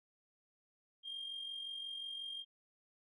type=tone with amplitude modulation; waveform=sine; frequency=3209 Hz; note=G7; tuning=40 cents sharp; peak=-38 dBFS; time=1.03-2.45 s; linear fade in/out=50 ms; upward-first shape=sine; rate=45.6 Hz; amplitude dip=55%; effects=tanh soft clip ceiling -38 dBFS